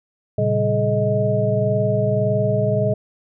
sine tone cluster, 114.6 / 136.3 / 194 / 425.7 / 627 Hz, A#2 / C#3 / G3 / G#4 / D#5, -29 / -29 / -18 / +43 / +13 cents, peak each -21 / -25 / -25 / -24 / -20 dBFS, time 0.38-2.94 s, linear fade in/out 5 ms, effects none

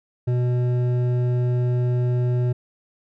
sine tone with hard clipping, 123.47 Hz, B2, in tune, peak -20 dBFS, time 0.27-2.53 s, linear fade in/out 10 ms, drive 9 dB, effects none

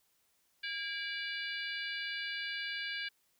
harmonic tone with a mistuned harmonic, 581 Hz, D5, 19 cents flat, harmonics 3 / 4 / 5 / 6 / 7 / 8, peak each -40 / -42 / -44 / -46 / -47 / -48 dBFS, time 0.63-3.09 s, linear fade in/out 10 ms, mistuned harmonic 3, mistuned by -120 cents, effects white hiss -74 dBFS RMS until 3.39 s

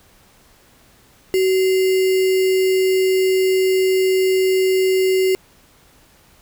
sine tone with sample-and-hold, 376.9 Hz, F#4, 32 cents sharp, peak -13 dBFS, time 1.34-5.35 s, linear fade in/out 0 ms, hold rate 2450 Hz, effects pink hiss -52 dBFS RMS until 6.41 s

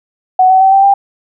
sine tone with pitch steps, 744 / 756.1 / 768.5 / 781 / 793.7 Hz, F#5 / F#5 / G5 / G5 / G5, +9 / +37 / -35 / -7 / +21 cents, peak -4 dBFS, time 0.39-0.94 s, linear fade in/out 5 ms, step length 110 ms, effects none

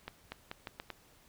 accelerating click train, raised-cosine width 0.3 ms, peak -24 dBFS, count 6, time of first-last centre 0.08-0.903 s, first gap 240 ms, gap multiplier 0.81, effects pink hiss -63 dBFS RMS until 1.28 s

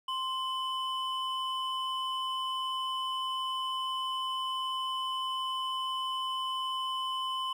triangle tone pair together, 1046.5 / 2998 Hz, C6 / F#7, 0 / +22 cents, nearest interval octave + tritone, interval 1822 cents, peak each -31 / -34 dBFS, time 0.08-7.53 s, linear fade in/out 5 ms, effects none

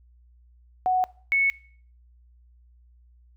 sine tone pair in turn, 740 / 2207 Hz, F#5 / C#7, 0 / -8 cents, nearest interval octave + perfect fifth, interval 1892 cents, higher second, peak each -19 / -18 dBFS, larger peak second, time 0.86-1.04 / 1.32-1.5 s, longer neither, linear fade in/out 0 ms, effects noise-tail reverb RT60 0.5 s tail -22 dB re dry + added 60 Hz sine -53 dBFS peak until 3.36 s

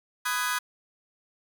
sawtooth chord, G# minor seventh, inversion first, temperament just, 996.7 / 1245.9 / 1495.1 / 1661.2 Hz, B5 / D#6 / F#6 / G#6, +16 / +2 / +18 / 0 cents, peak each -28 dBFS, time 0.25-0.59 s, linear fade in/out 10 ms, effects none

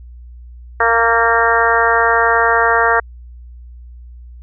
harmonic tone with a mistuned harmonic, 230.7 Hz, A#3, 18 cents flat, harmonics 2 / 3 / 4 / 5 / 6 / 7 / 8, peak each -18 / -18 / -18 / -18 / -18 / -18 / -18 dBFS, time 0.8-3 s, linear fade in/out 5 ms, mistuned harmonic 7, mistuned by -16 cents, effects added 60 Hz sine -33 dBFS peak until 4.42 s

